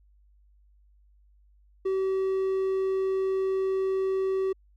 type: tone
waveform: triangle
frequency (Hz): 382.3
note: G4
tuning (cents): -43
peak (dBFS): -22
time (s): 1.85-4.53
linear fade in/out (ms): 10
effects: added 50 Hz sine -57 dBFS peak until 4.76 s